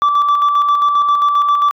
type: tone with tremolo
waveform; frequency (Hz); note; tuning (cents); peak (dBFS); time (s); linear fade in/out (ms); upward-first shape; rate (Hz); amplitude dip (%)
sine; 1162; D6; -19; -6; 0.02-1.71; 0; square; 7.5; 45
effects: tanh soft clip ceiling -8 dBFS